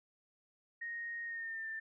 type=tone with pitch glide; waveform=sine; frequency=1864.7 to 1784.6 Hz; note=A#6 to A6; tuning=0 to +24 cents; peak=-39 dBFS; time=0.81-1.8 s; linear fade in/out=10 ms; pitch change=-76 cents; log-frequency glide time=1.25-1.67 s; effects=none